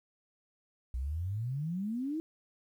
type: exponential sweep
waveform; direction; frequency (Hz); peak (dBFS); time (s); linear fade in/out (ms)
sine; up; 59.7 to 329.6; -32; 0.94-2.2; 0
effects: 11-bit